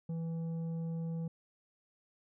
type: tone with tanh clipping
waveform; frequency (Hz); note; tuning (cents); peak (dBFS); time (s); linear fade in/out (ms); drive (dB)
sine; 164.81; E3; 0; -36; 0.09-1.28; 5; 7
effects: none